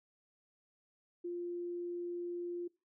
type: tone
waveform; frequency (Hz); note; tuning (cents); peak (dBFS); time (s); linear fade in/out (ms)
sine; 349.2; F4; 0; -37; 1.24-2.68; 10
effects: noise-tail reverb RT60 0.3 s tail -24 dB re dry